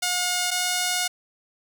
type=tone pair in turn; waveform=5% pulse; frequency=719 / 722.2 Hz; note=F#5 / F#5; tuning=-50 / -42 cents; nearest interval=unison; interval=8 cents; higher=second; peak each=-11 dBFS; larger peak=neither; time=0.02-0.51 / 0.51-1.08 s; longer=second; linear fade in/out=10 ms; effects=none